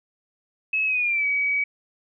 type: tone with pitch glide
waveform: sine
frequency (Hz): 2579 to 2271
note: E7 to C#7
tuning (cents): -39 to +41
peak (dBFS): -20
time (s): 0.73-1.64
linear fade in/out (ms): 5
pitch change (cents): -220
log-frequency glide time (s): 0.86-1.26
effects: none